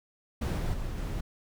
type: noise with level steps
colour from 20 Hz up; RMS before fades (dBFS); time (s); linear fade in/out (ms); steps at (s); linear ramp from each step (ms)
brown; -28 / -30 / -35 / -33; 0.41-1.21; 10; 0.57 / 0.73 / 0.97; 10
effects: none